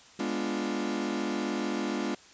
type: chord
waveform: 40% pulse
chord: G# diminished seventh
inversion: none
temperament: equal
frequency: 207.7 / 246.9 / 293.7 / 349.2 Hz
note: G#3 / B3 / D4 / F4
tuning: 0 / 0 / 0 / 0 cents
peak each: -34 dBFS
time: 0.19-2.15 s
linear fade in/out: 5 ms
effects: white hiss -54 dBFS RMS until 2.33 s + resampled to 16000 Hz